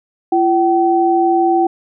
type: tone pair together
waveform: sine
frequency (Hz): 340.8 / 765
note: F4 / G5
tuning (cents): -42 / -42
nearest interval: octave + major second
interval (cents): 1400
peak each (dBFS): -13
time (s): 0.32-1.67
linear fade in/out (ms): 5
effects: none